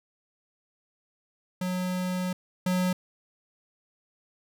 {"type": "tone pair in turn", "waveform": "square", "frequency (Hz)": [182.6, 182.6], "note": ["F#3", "F#3"], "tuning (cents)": [-23, -23], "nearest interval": "unison", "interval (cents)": 0, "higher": "neither", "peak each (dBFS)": [-28, -24], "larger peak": "second", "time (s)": [[1.61, 2.33], [2.66, 2.93]], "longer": "first", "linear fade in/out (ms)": 5, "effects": []}